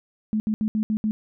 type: tone bursts at uneven times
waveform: sine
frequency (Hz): 215.5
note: A3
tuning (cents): -36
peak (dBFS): -20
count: 6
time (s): 0.33-0.4 / 0.47-0.54 / 0.61-0.68 / 0.75-0.83 / 0.9-0.97 / 1.04-1.11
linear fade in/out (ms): 0
effects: none